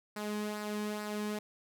sawtooth tone with flanger, 210 Hz, G#3, 19 cents sharp, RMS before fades -37 dBFS, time 0.16-1.39 s, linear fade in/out 5 ms, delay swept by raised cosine 0.3 to 1.5 ms, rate 2.3 Hz, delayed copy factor -0.5, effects none

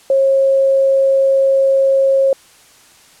sine tone, 541 Hz, C#5, 42 cents flat, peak -9 dBFS, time 0.1-2.33 s, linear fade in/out 2 ms, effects white hiss -46 dBFS RMS until 3.2 s + low-pass 10000 Hz 12 dB/octave

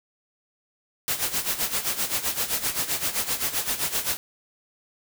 white noise with tremolo, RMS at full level -24 dBFS, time 1.08-4.17 s, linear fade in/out 0 ms, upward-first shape sine, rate 7.7 Hz, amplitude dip 75%, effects none

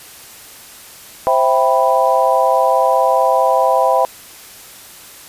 sine chord, C major seventh, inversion none, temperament equal, 523.3 / 659.3 / 784 / 987.8 Hz, C5 / E5 / G5 / B5, 0 / 0 / 0 / 0 cents, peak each -16 dBFS, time 1.27-4.05 s, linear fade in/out 0 ms, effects white hiss -38 dBFS RMS until 5.28 s + resampled to 32000 Hz

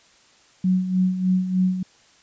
sine tone with tremolo, 184.9 Hz, F#3, 1 cent flat, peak -15 dBFS, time 0.64-1.83 s, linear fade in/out 5 ms, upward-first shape sine, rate 3.3 Hz, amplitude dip 65%, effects white hiss -55 dBFS RMS until 2.22 s + resampled to 16000 Hz

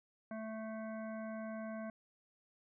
harmonic tone, 220 Hz, A3, in tune, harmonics 1 / 3 / 5 / 7 / 9 / 10, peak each -43 / -45 / -54 / -54 / -62 / -64 dBFS, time 0.31-1.9 s, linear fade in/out 2 ms, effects none

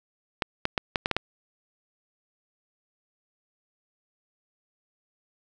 clicks, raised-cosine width 0.3 ms, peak -8 dBFS, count 7, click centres 0.422 / 0.654 / 0.778 / 0.958 / 1.059 / 1.113 / 1.166 s, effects none

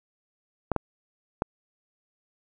clicks, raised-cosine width 1 ms, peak -10 dBFS, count 3, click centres 0.717 / 0.763 / 1.421 s, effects none

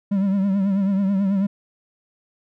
triangle tone with vibrato, 196 Hz, G3, in tune, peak -15 dBFS, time 0.11-1.47 s, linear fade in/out 10 ms, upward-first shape triangle, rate 9.2 Hz, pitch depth 77 cents each way, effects none

